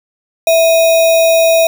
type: tone with sample-and-hold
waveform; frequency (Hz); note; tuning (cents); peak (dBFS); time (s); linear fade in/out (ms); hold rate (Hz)
sine; 657; E5; -6; -6; 0.47-1.67; 2; 3150
effects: none